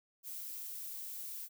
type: noise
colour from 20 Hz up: violet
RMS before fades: -44 dBFS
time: 0.23-1.49 s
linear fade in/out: 50 ms
effects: none